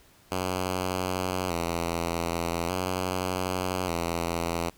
5% pulse tone with vibrato, 88.3 Hz, F2, 20 cents sharp, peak -16 dBFS, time 0.31-4.7 s, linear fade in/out 10 ms, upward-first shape square, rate 0.42 Hz, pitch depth 72 cents each way, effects pink hiss -58 dBFS RMS until 4.77 s

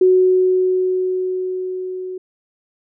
sine tone with level ramp, 370 Hz, F#4, in tune, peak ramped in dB -8 to -25 dBFS, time 0.01-2.18 s, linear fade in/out 5 ms, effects none

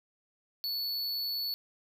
square tone, 4435 Hz, C#8, in tune, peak -32 dBFS, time 0.64-1.54 s, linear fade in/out 0 ms, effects none

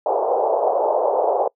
pink band-pass noise, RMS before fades -19 dBFS, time 0.06-1.48 s, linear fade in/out 5 ms, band 440 to 880 Hz, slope 48 dB/octave, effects noise-tail reverb RT60 0.1 s tail -26 dB re dry

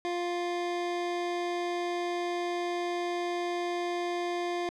25% pulse tone, 350 Hz, F4, 4 cents sharp, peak -26 dBFS, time 0.05-4.69 s, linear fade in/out 0 ms, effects low-pass 5000 Hz 12 dB/octave

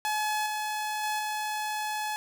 sawtooth tone with level steps, 852 Hz, G#5, 44 cents sharp, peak -23 / -26 / -24 / -26 dBFS, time 0.05-2.16 s, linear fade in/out 0 ms, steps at 0.46 / 1.03 / 1.19 s, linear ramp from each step 5 ms, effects none

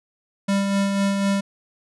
square tone with tremolo, 197.9 Hz, G3, 17 cents sharp, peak -18 dBFS, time 0.48-1.41 s, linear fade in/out 10 ms, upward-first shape sine, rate 4 Hz, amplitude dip 35%, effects resampled to 24000 Hz

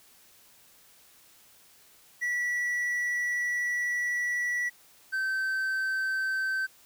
triangle tone pair in turn, 1948 / 1546.1 Hz, B6 / G6, -24 / -24 cents, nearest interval major third, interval 400 cents, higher first, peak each -25 dBFS, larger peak neither, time 2.21-4.7 / 5.12-6.67 s, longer first, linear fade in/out 20 ms, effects white hiss -58 dBFS RMS until 6.85 s

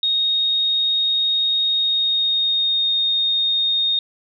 sine tone with pitch glide, 3729 to 3695 Hz, A#7 to A#7, 0 to -16 cents, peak -16 dBFS, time 0.03-3.99 s, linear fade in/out 2 ms, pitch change -16 cents, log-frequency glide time 1.72-2.9 s, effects none

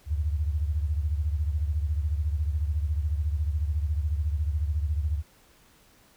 sine beating tone pair, 73.42 / 87.42 Hz, D2 / F2, 0 / +2 cents, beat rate 14 Hz, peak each -25 / -31 dBFS, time 0.06-5.23 s, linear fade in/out 50 ms, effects pink hiss -59 dBFS RMS until 6.16 s

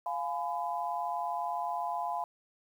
sine chord, F diminished, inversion none, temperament just, 698.5 / 838.1 / 1005.8 Hz, F5 / Ab5 / Cb6, 0 / +16 / +31 cents, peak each -35 / -36 / -36 dBFS, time 0.06-2.24 s, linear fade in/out 2 ms, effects 10-bit

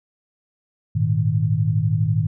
sine chord, Ab suspended second, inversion none, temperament equal with one note detuned, 103.83 / 115.94 / 155.56 Hz, Ab2 / Bb2 / Eb3, 0 / -9 / 0 cents, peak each -21 dBFS, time 0.95-2.27 s, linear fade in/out 10 ms, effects none

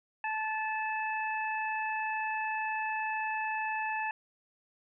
harmonic tone, 871 Hz, A5, 18 cents flat, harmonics 1 / 2 / 3, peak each -33 / -36 / -38 dBFS, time 0.24-4.11 s, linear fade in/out 2 ms, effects none

